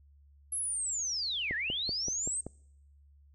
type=linear two-way sweep; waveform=sine; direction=down then up; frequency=11160 to 1661.2 to 8530 Hz; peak=-31 dBFS; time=0.52-2.41 s; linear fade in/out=5 ms; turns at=1.55 s
type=click train; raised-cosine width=2 ms; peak=-25 dBFS; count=6; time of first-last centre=1.51-2.466 s; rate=5.23 Hz
effects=noise-tail reverb RT60 0.8 s tail -26 dB re dry + added 71 Hz sine -57 dBFS peak until 3.34 s